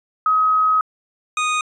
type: tone pair in turn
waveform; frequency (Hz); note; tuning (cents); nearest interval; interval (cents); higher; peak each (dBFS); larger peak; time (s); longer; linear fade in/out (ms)
sine / 25% pulse; 1268 / 1239.8; D#6 / D#6; +32 / -7; unison; 39; first; -13 / -14; first; 0.26-0.81 / 1.37-1.61; first; 2
effects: resampled to 22050 Hz